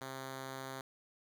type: tone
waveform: 5% pulse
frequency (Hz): 132.9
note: C3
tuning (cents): +27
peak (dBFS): -31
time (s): 0.01-0.81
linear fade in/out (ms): 2
effects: none

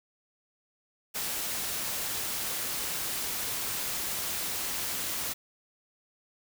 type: noise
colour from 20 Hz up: white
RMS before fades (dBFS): -33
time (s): 1.14-5.34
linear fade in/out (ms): 20
effects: none

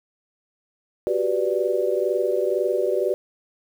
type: chord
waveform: sine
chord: G major seventh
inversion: third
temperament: equal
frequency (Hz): 370 / 392 / 493.9 / 587.3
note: F#4 / G4 / B4 / D5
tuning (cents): 0 / 0 / 0 / 0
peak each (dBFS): -25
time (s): 1.07-3.14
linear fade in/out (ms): 0
effects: 8-bit

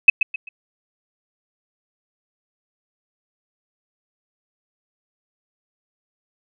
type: tone with echo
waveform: sine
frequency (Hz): 2570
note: E7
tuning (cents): -45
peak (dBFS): -3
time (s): 0.08-0.1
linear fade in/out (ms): 5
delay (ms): 130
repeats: 3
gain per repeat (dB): -10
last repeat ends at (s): 0.49
effects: none

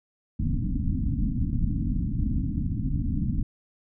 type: low-pass noise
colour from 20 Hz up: pink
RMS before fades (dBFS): -26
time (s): 0.39-3.43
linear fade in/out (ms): 5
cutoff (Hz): 290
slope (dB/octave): 96
effects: none

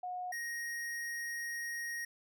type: tone pair in turn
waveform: sine / square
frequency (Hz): 726 / 1874.3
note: F#5 / A#6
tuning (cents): -33 / +9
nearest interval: octave + major third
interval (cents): 1642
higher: second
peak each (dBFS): -37 / -38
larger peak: first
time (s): 0.03-0.32 / 0.32-2.05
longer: second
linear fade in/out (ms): 5
effects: none

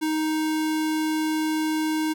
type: tone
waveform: square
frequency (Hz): 312.3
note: D#4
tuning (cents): +7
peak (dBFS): -23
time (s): 0.01-2.14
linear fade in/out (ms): 20
effects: none

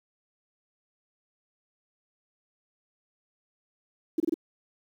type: tone bursts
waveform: sine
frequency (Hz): 324.6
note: E4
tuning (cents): -27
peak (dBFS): -21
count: 4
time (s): 4.18-4.342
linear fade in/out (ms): 5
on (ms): 21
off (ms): 26
effects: 9-bit

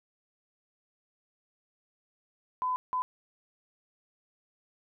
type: tone bursts at uneven times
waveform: sine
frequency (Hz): 1009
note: B5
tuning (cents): +37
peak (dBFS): -27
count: 2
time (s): 2.62-2.76 / 2.93-3.02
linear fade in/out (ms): 0
effects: none

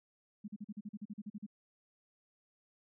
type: tone bursts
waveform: sine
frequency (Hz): 208.3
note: G#3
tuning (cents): +5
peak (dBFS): -40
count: 13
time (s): 0.44-1.465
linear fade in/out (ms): 10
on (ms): 41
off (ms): 41
effects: none

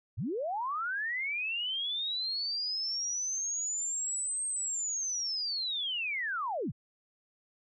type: linear two-way sweep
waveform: sine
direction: up then down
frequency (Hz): 74.6 to 8430 to 74.6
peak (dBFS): -31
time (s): 0.17-6.72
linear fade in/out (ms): 20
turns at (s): 4.46
effects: none

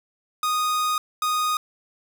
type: tone bursts at uneven times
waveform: 45% pulse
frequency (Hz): 1240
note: D#6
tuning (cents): -6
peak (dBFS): -21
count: 2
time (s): 0.43-0.98 / 1.22-1.57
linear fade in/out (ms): 2
effects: none

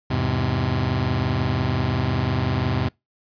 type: chord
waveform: sawtooth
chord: E augmented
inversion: none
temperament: just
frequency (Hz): 82.41 / 103.01 / 128.76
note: E2 / G#2 / B#2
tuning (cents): 0 / -14 / -27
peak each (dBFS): -23 / -21 / -19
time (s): 0.1-2.89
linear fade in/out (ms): 10
effects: noise-tail reverb RT60 0.2 s tail -25 dB re dry + resampled to 11025 Hz

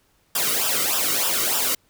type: noise with flanger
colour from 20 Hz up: white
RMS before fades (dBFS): -22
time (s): 0.35-1.75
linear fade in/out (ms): 5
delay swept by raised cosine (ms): 0.46 to 1.21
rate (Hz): 3.3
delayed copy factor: -0.75
effects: pink hiss -63 dBFS RMS until 1.89 s

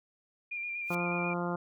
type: tone with vibrato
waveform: sine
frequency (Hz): 2400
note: D7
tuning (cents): +37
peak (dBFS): -34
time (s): 0.51-1.34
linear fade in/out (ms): 10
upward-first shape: square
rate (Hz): 8.2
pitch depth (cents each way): 22
type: noise with exponential growth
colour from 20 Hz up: white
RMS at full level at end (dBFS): -42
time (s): 0.82-0.95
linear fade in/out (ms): 5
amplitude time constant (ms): 28
type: harmonic tone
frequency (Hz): 174.61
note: F3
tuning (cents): 0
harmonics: 1 / 2 / 3 / 4 / 5 / 6 / 7 / 8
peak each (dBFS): -34 / -37 / -39 / -40 / -41 / -42 / -42 / -43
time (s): 0.9-1.56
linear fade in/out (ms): 5
effects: none

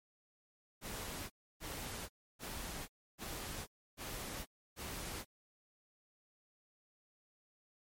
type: noise bursts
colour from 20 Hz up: pink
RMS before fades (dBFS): -44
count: 6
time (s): 0.81-5.25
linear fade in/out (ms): 50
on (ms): 490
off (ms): 300
effects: MP3 64 kbps

